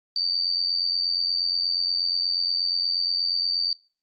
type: tone with amplitude modulation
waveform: sine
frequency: 4606 Hz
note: D8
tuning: 34 cents flat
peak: -19 dBFS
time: 0.16-3.73 s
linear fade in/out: 2 ms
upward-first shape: sine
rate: 88.4 Hz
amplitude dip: 70%
effects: noise-tail reverb RT60 0.4 s tail -24 dB re dry + Opus 32 kbps